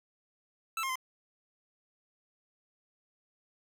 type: tone with pitch steps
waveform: 25% pulse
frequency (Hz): 1323 / 1066 / 1034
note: E6 / C6 / C6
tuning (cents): +6 / +32 / -21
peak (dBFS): -28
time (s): 0.77-0.956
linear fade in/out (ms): 2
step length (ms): 62
effects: none